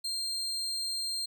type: tone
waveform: 35% pulse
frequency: 4186 Hz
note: C8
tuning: in tune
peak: -30 dBFS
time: 0.04-1.26 s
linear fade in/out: 10 ms
effects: none